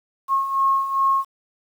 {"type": "beating tone pair", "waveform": "sine", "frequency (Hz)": [1083, 1085.5], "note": ["C#6", "C#6"], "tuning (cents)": [-41, -37], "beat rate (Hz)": 2.5, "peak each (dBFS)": [-24, -18], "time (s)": [0.28, 1.25], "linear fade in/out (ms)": 50, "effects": ["8-bit"]}